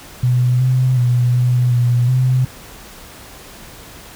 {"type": "tone with pitch steps", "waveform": "sine", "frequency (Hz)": [124.4, 128.3, 122.6, 123.9, 121.5, 128.1], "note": ["B2", "C3", "B2", "B2", "B2", "C3"], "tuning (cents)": [13, -34, -12, 6, -28, -36], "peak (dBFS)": -11, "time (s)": [0.23, 2.45], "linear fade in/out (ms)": 5, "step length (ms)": 370, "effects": ["pink hiss -38 dBFS RMS until 4.15 s"]}